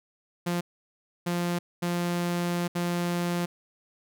sawtooth tone bursts at uneven times, 174.3 Hz, F3, 3 cents flat, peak -22 dBFS, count 4, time 0.46-0.61 / 1.26-1.59 / 1.82-2.68 / 2.75-3.46 s, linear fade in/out 10 ms, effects none

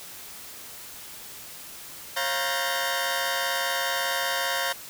20% pulse tone cluster, 543 / 698 / 949 / 1553 / 1813 Hz, C#5 / F5 / A#5 / G6 / A#6, -36 / -1 / +31 / -17 / -49 cents, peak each -27 dBFS, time 2.16-4.73 s, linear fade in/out 10 ms, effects white hiss -42 dBFS RMS until 4.89 s

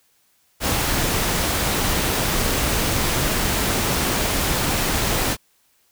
pink noise, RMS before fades -21 dBFS, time 0.6-5.37 s, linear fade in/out 50 ms, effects white hiss -62 dBFS RMS until 5.91 s

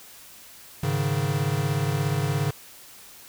square chord, Ab suspended fourth, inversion none, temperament equal, 103.83 / 138.59 / 155.56 Hz, Ab2 / Db3 / Eb3, 0 / 0 / 0 cents, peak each -30 / -26 / -29 dBFS, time 0.83-2.51 s, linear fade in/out 5 ms, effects white hiss -47 dBFS RMS until 3.28 s

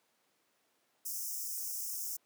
white high-pass noise, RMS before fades -39 dBFS, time 1.05-2.17 s, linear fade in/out 10 ms, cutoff 5200 Hz, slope 96 dB/octave, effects pink hiss -74 dBFS RMS until 2.25 s + high-pass 300 Hz 12 dB/octave

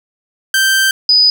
sawtooth / sine tone pair in turn, 1564 / 4978 Hz, G6 / D#8, -4 / 0 cents, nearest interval octave + minor sixth, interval 2004 cents, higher second, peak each -6 dBFS, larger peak neither, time 0.54-0.91 / 1.09-1.3 s, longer first, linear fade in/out 2 ms, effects 7-bit

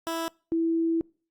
15% pulse / sine tone pair in turn, 329.6 / 329.6 Hz, E4 / E4, 0 / 0 cents, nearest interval unison, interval 0 cents, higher neither, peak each -22 dBFS, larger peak neither, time 0.07-0.28 / 0.52-1.01 s, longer second, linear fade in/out 0 ms, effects noise-tail reverb RT60 0.4 s tail -26 dB re dry + Opus 48 kbps

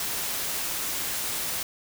white noise, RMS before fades -30 dBFS, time 0-1.63 s, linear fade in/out 2 ms, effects none

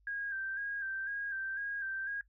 sine tone with vibrato, 1600 Hz, G6, 35 cents sharp, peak -35 dBFS, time 0.07-2.21 s, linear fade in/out 2 ms, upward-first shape square, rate 2 Hz, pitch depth 38 cents each way, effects noise-tail reverb RT60 0.1 s tail -18 dB re dry + added 50 Hz sine -65 dBFS peak until 2.28 s

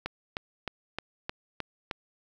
click train, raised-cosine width 0.3 ms, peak -16 dBFS, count 7, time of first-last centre 0.06-1.912 s, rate 3.24 Hz, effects 9-bit

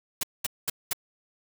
white noise bursts, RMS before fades -27 dBFS, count 4, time 0.21-0.932 s, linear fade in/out 5 ms, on 23 ms, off 210 ms, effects none

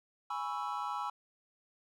triangle chord, C# minor seventh, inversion second, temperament equal, 830.6 / 987.8 / 1108.7 / 1318.5 Hz, G#5 / B5 / C#6 / E6, 0 / 0 / 0 / 0 cents, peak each -38 / -38 / -40 / -38 dBFS, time 0.3-1.1 s, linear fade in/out 5 ms, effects none

